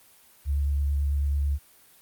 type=tone with vibrato; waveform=sine; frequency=71.1 Hz; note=C#2; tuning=45 cents sharp; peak=-22 dBFS; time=0.45-1.59 s; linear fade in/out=50 ms; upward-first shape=sine; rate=9.1 Hz; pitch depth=17 cents each way; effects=white hiss -56 dBFS RMS until 2.01 s + Opus 32 kbps